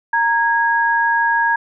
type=tone pair together; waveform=sine; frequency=928 / 1648.9 Hz; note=A#5 / G#6; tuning=-8 / -13 cents; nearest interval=minor seventh; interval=995 cents; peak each=-16 dBFS; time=0.13-1.56 s; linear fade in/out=5 ms; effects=none